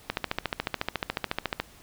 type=click train; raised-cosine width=0.3 ms; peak=-10 dBFS; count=22; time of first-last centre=0.1-1.6 s; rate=14 Hz; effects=pink hiss -53 dBFS RMS until 1.82 s